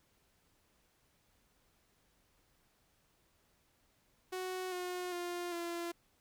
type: tone with pitch steps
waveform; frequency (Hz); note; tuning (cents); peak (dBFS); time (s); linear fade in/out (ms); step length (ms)
sawtooth; 370 / 360.5 / 351.3 / 342.2; F#4 / F#4 / F4 / F4; 0 / -45 / +10 / -35; -34; 4.32-5.92; 10; 400
effects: pink hiss -73 dBFS RMS until 6.2 s